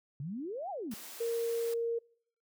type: exponential two-way sweep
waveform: sine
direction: up then down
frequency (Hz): 130 to 830.6 to 197.8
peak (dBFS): -36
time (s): 0.2-0.94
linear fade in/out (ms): 2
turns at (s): 0.7
type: high-pass noise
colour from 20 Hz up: white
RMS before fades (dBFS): -47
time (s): 0.91-1.74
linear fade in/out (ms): 5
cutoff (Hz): 260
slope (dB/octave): 24
type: tone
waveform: sine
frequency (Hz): 464.3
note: A#4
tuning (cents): -7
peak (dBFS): -30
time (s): 1.2-1.99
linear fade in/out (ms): 10
effects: noise-tail reverb RT60 0.6 s tail -25 dB re dry